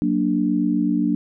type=chord; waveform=sine; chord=Gb augmented; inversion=none; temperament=equal; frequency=185 / 233.1 / 293.7 Hz; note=Gb3 / Bb3 / D4; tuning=0 / 0 / 0 cents; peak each=-23 / -22 / -20 dBFS; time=0.02-1.15 s; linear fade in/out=0 ms; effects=none